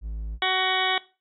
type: tone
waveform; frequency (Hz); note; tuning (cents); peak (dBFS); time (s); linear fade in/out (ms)
triangle; 54; A1; -32; -27; 0.01-0.39; 50
type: harmonic tone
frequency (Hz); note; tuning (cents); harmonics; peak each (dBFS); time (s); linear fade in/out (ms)
374.2; F#4; +20; 1 / 2 / 3 / 4 / 5 / 6 / 8 / 9 / 10; -33 / -27 / -30 / -32 / -30 / -29 / -31 / -28 / -32; 0.42-0.98; 2
effects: noise-tail reverb RT60 0.3 s tail -19 dB re dry